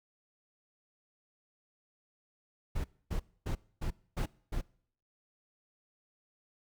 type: noise bursts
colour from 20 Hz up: brown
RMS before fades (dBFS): -33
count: 6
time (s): 2.75-4.614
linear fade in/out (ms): 10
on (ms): 94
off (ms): 260
effects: noise-tail reverb RT60 0.6 s tail -23 dB re dry